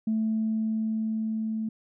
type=tone with level ramp; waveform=sine; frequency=220 Hz; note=A3; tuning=in tune; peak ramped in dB=-22 to -27 dBFS; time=0.07-1.69 s; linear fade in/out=5 ms; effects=tanh soft clip ceiling -19 dBFS

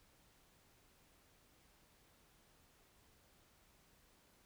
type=silence; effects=pink hiss -70 dBFS RMS until 4.45 s

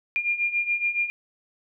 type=beating tone pair; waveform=sine; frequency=2402 / 2409.1 Hz; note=D7 / D7; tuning=+38 / +44 cents; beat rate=7.1 Hz; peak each=-28 / -24 dBFS; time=0.16-1.1 s; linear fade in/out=0 ms; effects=none

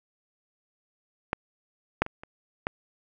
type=clicks; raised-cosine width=0.5 ms; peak=-10 / -6 / -21 / -26 / -12 dBFS; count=5; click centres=1.331 / 2.02 / 2.064 / 2.235 / 2.669 s; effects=none

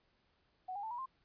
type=tone with pitch steps; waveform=sine; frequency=743 / 810.2 / 883.6 / 963.6 / 1050.8 Hz; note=F#5 / G#5 / A5 / B5 / C6; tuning=+7 / -43 / +7 / -43 / +7 cents; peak=-39 dBFS; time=0.68-1.06 s; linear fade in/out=10 ms; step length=76 ms; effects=pink hiss -75 dBFS RMS until 1.24 s + resampled to 11025 Hz

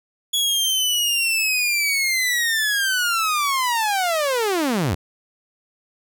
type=linear sweep; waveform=sawtooth; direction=down; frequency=3382 to 73.42 Hz; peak=-15 dBFS; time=0.33-4.95 s; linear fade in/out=10 ms; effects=none

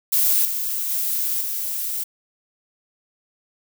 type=noise with level steps; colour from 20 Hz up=violet; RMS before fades=-18 / -25 / -23 / -26 dBFS; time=0.12-2.04 s; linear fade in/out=10 ms; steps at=0.45 / 0.9 / 1.41 s; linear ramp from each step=2 ms; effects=none

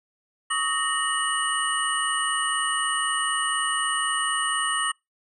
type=tone cluster; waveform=sine; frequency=1121 / 1265 / 1849 / 2933 / 8750 Hz; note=C#6 / D#6 / A#6 / F#7 / C#9; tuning=+19 / +28 / -15 / -16 / -24 cents; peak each=-29 dBFS; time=0.5-4.92 s; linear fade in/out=10 ms; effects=noise-tail reverb RT60 0.2 s tail -26 dB re dry

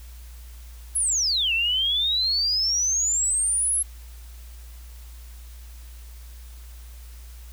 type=exponential two-way sweep; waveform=sine; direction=down then up; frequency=11175 to 2637 to 11175 Hz; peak=-20 dBFS; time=0.95-3.83 s; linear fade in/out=10 ms; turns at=1.53 s; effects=added 59 Hz sine -39 dBFS peak until 7.52 s + white hiss -52 dBFS RMS until 7.52 s

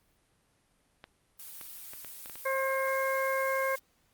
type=clicks; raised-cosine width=0.3 ms; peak=-29 dBFS; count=7; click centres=1.041 / 1.612 / 1.935 / 2.047 / 2.259 / 2.297 / 2.356 s
type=noise; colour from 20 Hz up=blue; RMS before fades=-45 dBFS; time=1.39-3.79 s; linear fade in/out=5 ms
type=harmonic tone; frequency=534 Hz; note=C5; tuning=35 cents sharp; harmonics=1 / 2 / 3 / 4; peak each=-30 / -33 / -35 / -36 dBFS; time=2.45-3.76 s; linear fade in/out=10 ms
effects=pink hiss -70 dBFS RMS until 4.13 s + Opus 32 kbps

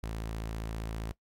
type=tone; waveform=sawtooth; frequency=55.1 Hz; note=A1; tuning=3 cents sharp; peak=-31 dBFS; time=0.03-1.12 s; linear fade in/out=5 ms; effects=noise-tail reverb RT60 0.1 s tail -20 dB re dry + AAC 64 kbps

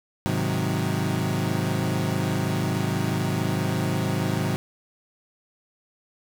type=chord; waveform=30% pulse; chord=Ab dominant seventh; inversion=none; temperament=equal with one note detuned; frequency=104.55 / 130.81 / 155.56 / 185 Hz; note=Ab2 / C3 / Eb3 / Gb3; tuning=+12 / 0 / 0 / 0 cents; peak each=-26 dBFS; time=0.26-4.56 s; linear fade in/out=0 ms; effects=none

